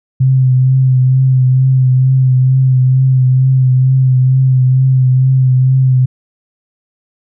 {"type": "tone with vibrato", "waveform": "sine", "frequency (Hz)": 130, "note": "C3", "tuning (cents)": -11, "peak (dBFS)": -6, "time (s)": [0.2, 6.06], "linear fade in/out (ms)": 10, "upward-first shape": "triangle", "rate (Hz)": 2.2, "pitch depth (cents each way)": 32, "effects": []}